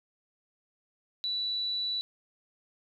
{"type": "tone", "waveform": "sine", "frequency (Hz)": 3951, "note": "B7", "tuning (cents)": 0, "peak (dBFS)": -29, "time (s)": [1.24, 2.01], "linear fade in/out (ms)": 0, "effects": ["11-bit"]}